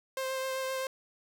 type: tone with vibrato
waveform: sawtooth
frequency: 526 Hz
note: C5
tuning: 9 cents sharp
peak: -28 dBFS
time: 0.17-0.87 s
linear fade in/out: 2 ms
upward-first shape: triangle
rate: 7.7 Hz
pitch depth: 15 cents each way
effects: none